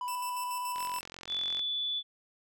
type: tone with vibrato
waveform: triangle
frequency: 990 Hz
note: B5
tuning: 4 cents sharp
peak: -31 dBFS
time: 0.01-0.99 s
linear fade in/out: 2 ms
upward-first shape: sine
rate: 15 Hz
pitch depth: 12 cents each way
type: tone with tremolo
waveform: 10% pulse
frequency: 2660 Hz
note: E7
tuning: 15 cents sharp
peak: -30 dBFS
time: 0.08-1.01 s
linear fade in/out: 0 ms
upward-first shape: square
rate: 7 Hz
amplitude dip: 55%
type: click train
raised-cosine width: 0.2 ms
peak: -26 dBFS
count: 38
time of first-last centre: 0.76-1.593 s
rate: 44.4 Hz
type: tone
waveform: sine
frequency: 3464 Hz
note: A7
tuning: 28 cents flat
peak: -30 dBFS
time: 1.27-2.03 s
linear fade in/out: 50 ms
effects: none